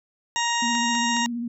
harmonic tone, 939 Hz, A#5, 12 cents sharp, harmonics 1 / 2 / 3 / 4 / 6 / 7 / 8, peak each -25 / -28 / -30 / -31 / -33 / -33 / -34 dBFS, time 0.36-1.26 s, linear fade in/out 0 ms
sine tone with vibrato, 237.2 Hz, A#3, 30 cents sharp, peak -26 dBFS, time 0.62-1.48 s, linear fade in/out 5 ms, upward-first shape sine, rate 15 Hz, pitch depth 35 cents each way
clicks, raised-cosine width 0.2 ms, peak -18 dBFS, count 3, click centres 0.752 / 0.952 / 1.167 s
effects none

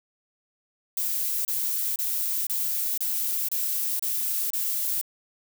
violet noise bursts, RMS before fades -27 dBFS, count 8, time 0.97-5.013 s, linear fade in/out 2 ms, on 480 ms, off 29 ms, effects none

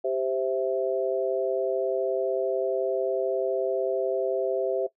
sine chord, C major, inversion second, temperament equal, 392 / 523.3 / 659.3 Hz, G4 / C5 / E5, 0 / 0 / 0 cents, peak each -28 dBFS, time 0.04-4.87 s, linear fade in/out 10 ms, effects noise-tail reverb RT60 0.1 s tail -17 dB re dry

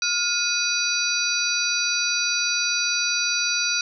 sine tone cluster, 1417 / 2486 / 3970 / 4649 / 5850 Hz, F6 / D#7 / B7 / D8 / F#8, +25 / -2 / +8 / -18 / -21 cents, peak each -27 dBFS, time 0.02-3.81 s, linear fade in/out 2 ms, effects none

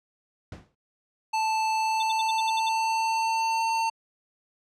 brown noise with exponential decay, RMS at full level -31 dBFS, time 0.52-0.75 s, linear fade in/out 2 ms, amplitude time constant 49 ms
square tone with pitch glide, 880 to 902.7 Hz, A5 to A5, 0 to +44 cents, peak -24 dBFS, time 1.33-3.9 s, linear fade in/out 10 ms, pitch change +44 cents, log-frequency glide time 1.71-3.69 s
sine tone bursts, 3560 Hz, A7, 20 cents sharp, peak -29 dBFS, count 8, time 2-2.69 s, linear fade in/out 5 ms, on 25 ms, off 70 ms
effects high-pass 100 Hz 12 dB/octave + low-pass 7000 Hz 12 dB/octave

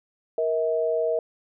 sine tone pair together, 470 / 642.2 Hz, A#4 / E5, +14 / -45 cents, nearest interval perfect fourth, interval 541 cents, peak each -24 / -24 dBFS, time 0.38-1.19 s, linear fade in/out 2 ms, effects none

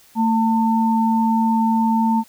sine tone pair together, 224.6 / 898.4 Hz, A3 / A5, +36 / +36 cents, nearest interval 2 octaves, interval 2400 cents, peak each -16 / -19 dBFS, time 0.15-2.24 s, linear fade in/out 50 ms, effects white hiss -51 dBFS RMS until 2.28 s

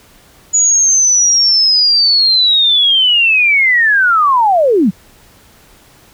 sine linear sweep, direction down, 6890 to 163.7 Hz, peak -7 dBFS, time 0.53-4.91 s, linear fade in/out 20 ms, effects pink hiss -45 dBFS RMS until 6.13 s

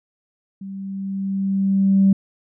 sine tone with level ramp, 194.6 Hz, G3, 12 cents flat, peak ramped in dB -30 to -9 dBFS, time 0.61-2.13 s, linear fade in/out 5 ms, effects tanh soft clip ceiling -6 dBFS

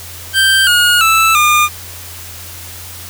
25% pulse tone with pitch steps, 1568 / 1437.9 / 1318.5 / 1209.1 Hz, G6 / F#6 / E6 / D#6, 0 / -50 / 0 / -50 cents, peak -4 dBFS, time 0.33-1.69 s, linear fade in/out 50 ms, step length 340 ms, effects added 88 Hz sine -34 dBFS peak until 3.09 s + white hiss -31 dBFS RMS until 3.09 s

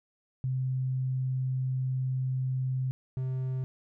sine / triangle tone pair in turn, 129.9 / 129.9 Hz, C3 / C3, -12 / -12 cents, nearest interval unison, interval 0 cents, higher neither, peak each -27 dBFS, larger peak neither, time 0.44-2.91 / 3.17-3.64 s, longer first, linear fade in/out 0 ms, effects none

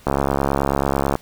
click train, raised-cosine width 1 ms, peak -4 dBFS, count 76, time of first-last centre 0.07-1.154 s, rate 69.2 Hz, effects pink hiss -49 dBFS RMS until 1.21 s

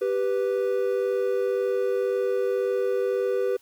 triangle tone pair together, 391.8 / 493.7 Hz, G4 / B4, -1 / -1 cents, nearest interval major third, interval 400 cents, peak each -23 dBFS, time 0.01-3.57 s, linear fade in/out 10 ms, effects white hiss -59 dBFS RMS until 3.61 s

